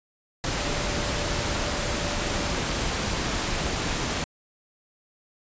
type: tone in noise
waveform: sine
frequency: 584 Hz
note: D5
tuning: 10 cents flat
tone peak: -37 dBFS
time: 0.59-2.53 s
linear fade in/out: 0 ms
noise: pink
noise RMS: -27 dBFS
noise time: 0.44-4.24 s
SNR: -13 dB
effects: resampled to 16000 Hz